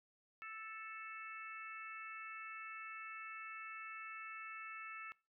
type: harmonic tone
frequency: 440 Hz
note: A4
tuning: in tune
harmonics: 3 / 4 / 5 / 6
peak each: -50 / -54 / -53 / -53 dBFS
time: 0.42-5.12 s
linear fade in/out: 0 ms
effects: noise-tail reverb RT60 0.3 s tail -22 dB re dry

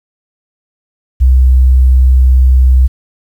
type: tone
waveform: sine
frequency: 64.1 Hz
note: C2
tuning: 35 cents flat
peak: -3 dBFS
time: 1.2-2.88 s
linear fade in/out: 20 ms
effects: 7-bit

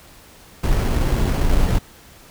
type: noise with sample-and-hold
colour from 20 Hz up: brown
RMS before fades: -17 dBFS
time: 0.63-1.79 s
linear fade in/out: 10 ms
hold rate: 3675 Hz
effects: pink hiss -46 dBFS RMS until 2.3 s

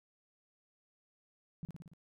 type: tone with echo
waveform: sine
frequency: 164.81 Hz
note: E3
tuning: in tune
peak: -38 dBFS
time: 1.63-1.65 s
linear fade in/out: 0 ms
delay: 57 ms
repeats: 5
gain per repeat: -3 dB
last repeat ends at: 1.935 s
effects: none

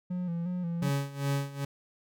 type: tone with vibrato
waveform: triangle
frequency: 174.61 Hz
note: F3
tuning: in tune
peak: -28 dBFS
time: 0.1-0.9 s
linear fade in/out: 10 ms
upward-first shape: square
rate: 2.8 Hz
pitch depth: 52 cents each way
type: tone with tremolo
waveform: 40% pulse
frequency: 140 Hz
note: C#3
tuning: 18 cents sharp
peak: -25 dBFS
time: 0.82-1.65 s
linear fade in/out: 5 ms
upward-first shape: sine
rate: 2.5 Hz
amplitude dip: 85%
effects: none

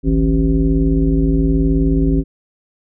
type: tone with frequency modulation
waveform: sine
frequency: 160 Hz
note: D#3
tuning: 49 cents sharp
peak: -11 dBFS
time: 0.03-2.24 s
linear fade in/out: 50 ms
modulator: 113 Hz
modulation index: 1.6
effects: none

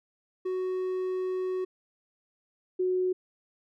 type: tone pair in turn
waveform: triangle / sine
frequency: 370.8 / 367.8 Hz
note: F#4 / F#4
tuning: +4 / -10 cents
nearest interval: unison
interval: 14 cents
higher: first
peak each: -26 / -24 dBFS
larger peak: second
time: 0.45-1.65 / 2.79-3.13 s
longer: first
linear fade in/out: 10 ms
effects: none

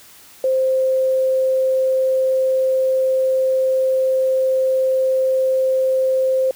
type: tone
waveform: sine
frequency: 523.3 Hz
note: C5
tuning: in tune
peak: -14 dBFS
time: 0.44-6.51 s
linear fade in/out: 2 ms
effects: white hiss -45 dBFS RMS until 6.55 s

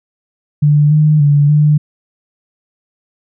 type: tone with pitch steps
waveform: sine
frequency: 147.8 / 152.5 / 144.8 / 149.7 Hz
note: D3 / D#3 / D3 / D3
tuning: +11 / -34 / -24 / +33 cents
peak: -6 dBFS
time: 0.62-1.78 s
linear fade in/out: 10 ms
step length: 290 ms
effects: none

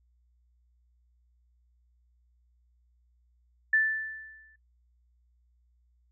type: tone with exponential decay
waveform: sine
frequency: 1760 Hz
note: A6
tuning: in tune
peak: -19 dBFS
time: 3.73-4.56 s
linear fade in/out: 5 ms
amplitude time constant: 180 ms
effects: noise-tail reverb RT60 0.1 s tail -19 dB re dry + added 60 Hz sine -64 dBFS peak until 6.11 s

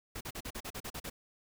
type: noise bursts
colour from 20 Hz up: pink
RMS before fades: -41 dBFS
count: 10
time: 0.15-1.1 s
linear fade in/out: 10 ms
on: 59 ms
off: 40 ms
effects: none

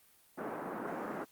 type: band-pass noise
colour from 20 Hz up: pink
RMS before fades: -40 dBFS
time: 0.37-1.25 s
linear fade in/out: 20 ms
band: 210 to 1500 Hz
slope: 24 dB/octave
effects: white hiss -65 dBFS RMS until 1.31 s + Opus 32 kbps

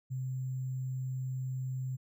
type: tone with sample-and-hold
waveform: sine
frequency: 130 Hz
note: C3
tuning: 11 cents flat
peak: -33 dBFS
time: 0.1-1.97 s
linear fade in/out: 20 ms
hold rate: 7350 Hz
effects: none

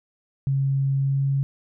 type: tone with pitch glide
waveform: sine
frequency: 136.6 to 137.63 Hz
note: C#3 to C#3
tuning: -25 to -12 cents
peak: -19 dBFS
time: 0.47-1.43 s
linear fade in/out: 0 ms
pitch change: +13 cents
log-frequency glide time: 0.97-1.23 s
effects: none

